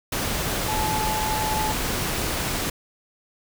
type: tone in noise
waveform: sine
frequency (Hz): 863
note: A5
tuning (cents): -34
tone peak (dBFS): -25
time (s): 0.68-1.72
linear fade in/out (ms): 5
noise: pink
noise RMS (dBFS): -26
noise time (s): 0.12-2.7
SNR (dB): -2
effects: none